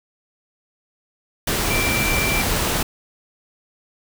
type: tone in noise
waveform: sine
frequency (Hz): 2349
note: D7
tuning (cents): 0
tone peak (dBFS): -22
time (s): 1.7-2.42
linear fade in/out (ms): 5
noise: pink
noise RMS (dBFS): -21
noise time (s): 1.47-2.83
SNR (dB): -4
effects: none